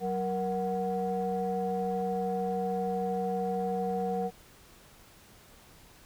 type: tone cluster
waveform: sine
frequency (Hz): 187.6 / 470.8 / 741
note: F#3 / A#4 / F#5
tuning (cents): +24 / +17 / +2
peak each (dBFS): -33 / -31 / -32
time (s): 0-4.31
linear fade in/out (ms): 50
effects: tanh soft clip ceiling -21 dBFS + pink hiss -56 dBFS RMS until 6.05 s